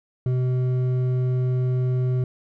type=tone with hard clipping; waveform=sine; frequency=126.9 Hz; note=B2; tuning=47 cents sharp; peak=-21 dBFS; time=0.26-2.24 s; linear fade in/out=2 ms; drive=7 dB; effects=none